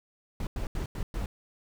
brown noise bursts at uneven times, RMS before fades -32 dBFS, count 5, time 0.4-0.47 / 0.56-0.67 / 0.75-0.86 / 0.95-1.03 / 1.14-1.26 s, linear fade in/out 2 ms, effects none

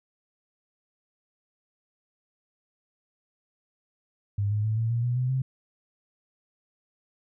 sine tone with pitch steps, 101.4 / 105.22 / 109.18 / 113.29 / 117.56 / 121.99 / 126.58 / 131.35 Hz, G#2 / G#2 / A2 / A#2 / A#2 / B2 / B2 / C3, -41 / +23 / -13 / -49 / +15 / -21 / +43 / +7 cents, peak -23 dBFS, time 4.38-5.42 s, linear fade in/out 5 ms, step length 130 ms, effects none

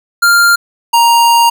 square tone pair in turn, 1396.9 / 935.3 Hz, F6 / A#5, 0 / +6 cents, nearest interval perfect fifth, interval 694 cents, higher first, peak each -6 dBFS, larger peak neither, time 0.22-0.56 / 0.93-1.5 s, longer second, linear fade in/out 10 ms, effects none

